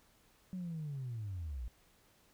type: linear sweep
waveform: sine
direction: down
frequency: 188 to 53.8 Hz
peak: -37 dBFS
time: 0.53-1.68 s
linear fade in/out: 0 ms
effects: tanh soft clip ceiling -35 dBFS + pink hiss -68 dBFS RMS until 2.33 s